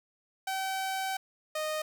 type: tone pair in turn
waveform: sawtooth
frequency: 767 / 618.3 Hz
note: G5 / D#5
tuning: -38 / -11 cents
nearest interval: major third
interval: 373 cents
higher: first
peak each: -27 dBFS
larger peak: neither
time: 0.47-1.17 / 1.55-1.82 s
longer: first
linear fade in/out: 5 ms
effects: none